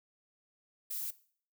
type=noise; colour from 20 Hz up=violet; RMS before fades=-38 dBFS; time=0.9-1.11 s; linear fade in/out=10 ms; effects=noise-tail reverb RT60 0.5 s tail -18 dB re dry